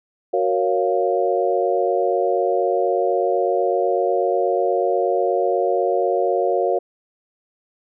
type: chord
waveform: sine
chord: Gb major seventh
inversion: none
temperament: equal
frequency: 370 / 466.2 / 554.4 / 698.5 Hz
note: Gb4 / Bb4 / Db5 / F5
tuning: 0 / 0 / 0 / 0 cents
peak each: -22 dBFS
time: 0.33-6.79 s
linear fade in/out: 10 ms
effects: none